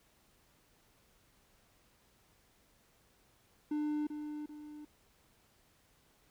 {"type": "tone with echo", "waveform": "triangle", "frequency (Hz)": 299.5, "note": "D4", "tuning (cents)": 34, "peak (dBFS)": -30, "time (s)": [3.71, 4.07], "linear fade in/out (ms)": 5, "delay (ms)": 390, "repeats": 2, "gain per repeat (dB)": -7, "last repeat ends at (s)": 4.85, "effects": ["pink hiss -69 dBFS RMS until 6.3 s"]}